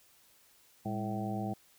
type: harmonic tone with a mistuned harmonic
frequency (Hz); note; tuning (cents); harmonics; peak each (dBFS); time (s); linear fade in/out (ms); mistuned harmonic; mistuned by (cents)
109.6; A2; -6; 1 / 2 / 3 / 4 / 5 / 6 / 7; -39 / -36 / -42 / -48 / -49 / -44 / -40; 0.85-1.54; 10; 2; -120
effects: white hiss -64 dBFS RMS until 1.78 s